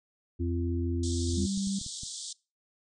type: harmonic tone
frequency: 85.7 Hz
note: F2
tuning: 32 cents flat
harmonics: 1 / 3 / 4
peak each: -29 / -34 / -35 dBFS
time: 0.39-1.47 s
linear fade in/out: 20 ms
type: band-pass noise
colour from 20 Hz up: white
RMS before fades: -40 dBFS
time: 1.03-2.33 s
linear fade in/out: 5 ms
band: 3300 to 8700 Hz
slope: 96 dB/octave
type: clicks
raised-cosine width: 5 ms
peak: -32 dBFS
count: 8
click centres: 1.291 / 1.338 / 1.403 / 1.575 / 1.672 / 1.814 / 1.864 / 2.034 s
type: tone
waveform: sine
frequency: 196 Hz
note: G3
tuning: in tune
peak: -29 dBFS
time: 1.37-1.79 s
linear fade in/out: 5 ms
effects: noise-tail reverb RT60 0.3 s tail -23 dB re dry